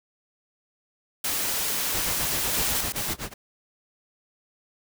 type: noise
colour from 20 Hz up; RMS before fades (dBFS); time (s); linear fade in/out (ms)
white; -27; 1.24-2.81; 5
type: noise with tremolo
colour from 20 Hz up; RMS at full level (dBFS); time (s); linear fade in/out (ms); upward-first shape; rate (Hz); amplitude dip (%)
pink; -31; 1.94-3.34; 10; sine; 7.9; 95
type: noise bursts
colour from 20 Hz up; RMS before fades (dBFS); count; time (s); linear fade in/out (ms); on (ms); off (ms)
white; -30; 3; 2.53-3.138; 5; 180; 34
effects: none